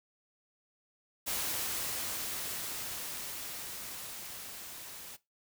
white noise with level ramp, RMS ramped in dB -34 to -47 dBFS, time 1.26-5.17 s, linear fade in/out 20 ms, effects noise-tail reverb RT60 0.2 s tail -18 dB re dry

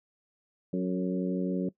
harmonic tone with a mistuned harmonic, 92.1 Hz, F#2, 7 cents flat, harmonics 2 / 3 / 4 / 5 / 6, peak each -29 / -33 / -35 / -37 / -39 dBFS, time 0.73-1.69 s, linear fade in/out 5 ms, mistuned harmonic 5, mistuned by -22 cents, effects noise-tail reverb RT60 0.1 s tail -19 dB re dry

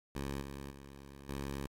10% pulse tone with level steps, 69.1 Hz, C#2, 5 cents flat, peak -29 / -35 / -42 / -30 dBFS, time 0.15-1.67 s, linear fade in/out 5 ms, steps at 0.41 / 0.71 / 1.29 s, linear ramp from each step 5 ms, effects AAC 48 kbps

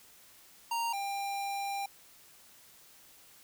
square tone pair in turn, 929 / 795.9 Hz, A#5 / G5, -6 / +26 cents, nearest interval minor third, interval 268 cents, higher first, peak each -31 / -34 dBFS, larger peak first, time 0.71-0.93 / 0.93-1.86 s, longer second, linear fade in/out 5 ms, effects white hiss -58 dBFS RMS until 3.43 s

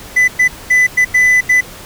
triangle tone bursts at uneven times, 2000 Hz, B6, 21 cents sharp, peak -5 dBFS, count 6, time 0.16-0.28 / 0.39-0.48 / 0.7-0.87 / 0.97-1.05 / 1.14-1.41 / 1.49-1.61 s, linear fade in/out 10 ms, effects pink hiss -33 dBFS RMS until 1.85 s

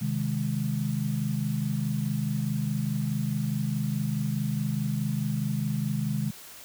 sine chord, Ab major, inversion first, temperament equal, 130.81 / 155.56 / 207.7 Hz, C3 / Eb3 / Ab3, 0 / 0 / 0 cents, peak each -30 dBFS, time 0.01-6.31 s, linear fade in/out 10 ms, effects white hiss -46 dBFS RMS until 6.64 s

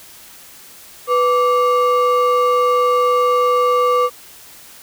triangle ring-modulated tone, 830.6 Hz, G#5, in tune, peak -7 dBFS, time 1.07-4.1 s, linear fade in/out 50 ms, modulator 336 Hz, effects white hiss -41 dBFS RMS until 4.82 s

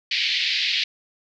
white band-pass noise, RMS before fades -23 dBFS, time 0.11-0.84 s, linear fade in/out 5 ms, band 2000 to 4600 Hz, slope 48 dB/octave, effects none

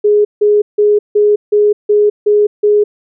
sine tone bursts, 416.5 Hz, G#4, 5 cents sharp, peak -6 dBFS, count 8, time 0.04-2.84 s, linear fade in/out 10 ms, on 210 ms, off 160 ms, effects none

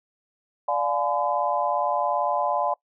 sine chord, D diminished seventh, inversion none, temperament just, 587.3 / 704.8 / 845.8 / 1014.9 Hz, D5 / F5 / Ab5 / Cb6, 0 / +16 / +31 / +47 cents, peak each -27 dBFS, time 0.68-2.74 s, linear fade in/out 5 ms, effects noise-tail reverb RT60 0.1 s tail -23 dB re dry

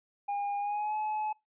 triangle tone with pitch glide, 811 to 855.3 Hz, G#5 to A5, -41 to -49 cents, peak -28 dBFS, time 0.28-1.33 s, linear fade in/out 10 ms, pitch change +92 cents, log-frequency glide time 0.59-0.95 s, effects noise-tail reverb RT60 0.2 s tail -24 dB re dry + resampled to 8000 Hz

